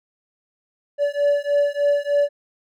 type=beating tone pair; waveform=triangle; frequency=574 / 577.3 Hz; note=D5 / D5; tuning=-40 / -30 cents; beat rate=3.3 Hz; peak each=-18 dBFS; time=0.98-2.29 s; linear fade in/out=50 ms; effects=none